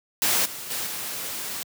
white noise with level steps, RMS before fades -22 / -36 / -29 / -32 dBFS, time 0.22-1.63 s, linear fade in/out 0 ms, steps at 0.45 / 0.7 / 0.86 s, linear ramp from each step 10 ms, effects high-pass 100 Hz 12 dB/octave

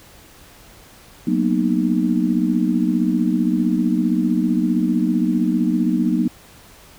sine chord, B major seventh, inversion second, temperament just, 185.21 / 231.5 / 246.9 / 308.7 Hz, F#3 / A#3 / B3 / D#4, +2 / -12 / 0 / -14 cents, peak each -21 dBFS, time 1.27-6.28 s, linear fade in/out 5 ms, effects pink hiss -46 dBFS RMS until 6.98 s

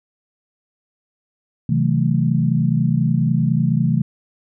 sine chord, F# half-diminished seventh, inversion second, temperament equal with one note detuned, 130.81 / 160.96 / 185 / 220 Hz, C3 / E3 / F#3 / A3, 0 / -41 / 0 / 0 cents, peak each -19 / -18 / -24 / -21 dBFS, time 1.69-4.02 s, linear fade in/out 5 ms, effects none

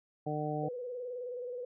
harmonic tone, 150.8 Hz, D3, 46 cents sharp, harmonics 1 / 2 / 3 / 4 / 5, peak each -37 / -39 / -39 / -40 / -38 dBFS, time 0.26-0.69 s, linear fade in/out 10 ms
sine tone with vibrato, 493.9 Hz, B4, in tune, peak -37 dBFS, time 0.63-1.65 s, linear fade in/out 5 ms, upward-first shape square, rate 19 Hz, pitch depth 41 cents each way
effects none

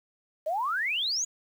sine exponential sweep, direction up, 592 to 6960 Hz, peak -26 dBFS, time 0.46-1.25 s, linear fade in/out 10 ms, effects 9-bit

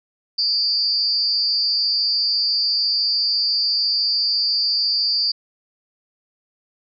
sine tone with amplitude modulation, 4699 Hz, D8, in tune, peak -13 dBFS, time 0.38-5.32 s, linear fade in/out 10 ms, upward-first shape sine, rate 246 Hz, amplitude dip 85%, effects none

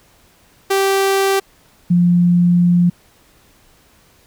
sawtooth / sine tone pair in turn, 390 / 175.29 Hz, G4 / F3, -9 / +7 cents, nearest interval octave + major second, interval 1384 cents, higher first, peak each -9 dBFS, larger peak neither, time 0.7-1.4 / 1.9-2.9 s, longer second, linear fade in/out 10 ms, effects pink hiss -52 dBFS RMS until 4.26 s

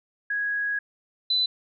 sine tone pair in turn, 1659 / 4004 Hz, G#6 / B7, -2 / +23 cents, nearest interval octave + minor third, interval 1525 cents, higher second, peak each -24 / -20 dBFS, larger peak second, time 0.3-0.79 / 1.3-1.46 s, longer first, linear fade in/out 5 ms, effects none

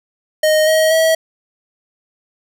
square tone with pitch steps, 620 / 632.3 / 644.8 Hz, D#5 / D#5 / E5, -6 / +28 / -38 cents, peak -11 dBFS, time 0.43-1.15 s, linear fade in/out 5 ms, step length 240 ms, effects none

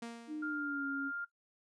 sawtooth tone with exponential decay, 233.1 Hz, A#3, in tune, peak -36 dBFS, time 0.02-0.85 s, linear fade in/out 5 ms, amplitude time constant 180 ms
sine tone with pitch glide, 305.4 to 276.8 Hz, D#4 to C#4, -32 to -2 cents, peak -37 dBFS, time 0.27-1.12 s, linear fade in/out 50 ms, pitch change -170 cents, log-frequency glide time 0.47-0.86 s
sine tone, 1401 Hz, F6, 5 cents sharp, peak -37 dBFS, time 0.42-1.25 s, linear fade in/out 10 ms
effects noise-tail reverb RT60 0.1 s tail -17 dB re dry + resampled to 22050 Hz

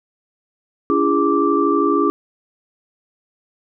sine tone cluster, 286.1 / 338 / 411 / 1171 Hz, D4 / E4 / G#4 / D6, -45 / +43 / -18 / -5 cents, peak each -19 dBFS, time 0.9-2.1 s, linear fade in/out 0 ms, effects none

